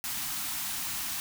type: band-stop noise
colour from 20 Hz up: white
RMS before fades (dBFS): -34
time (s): 0.04-1.2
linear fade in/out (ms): 0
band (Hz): 310 to 710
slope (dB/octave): 48
effects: none